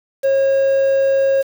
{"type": "tone with quantisation", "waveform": "triangle", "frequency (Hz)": 543, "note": "C#5", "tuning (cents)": -36, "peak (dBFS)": -10, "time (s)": [0.23, 1.43], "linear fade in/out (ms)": 20, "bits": 6, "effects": []}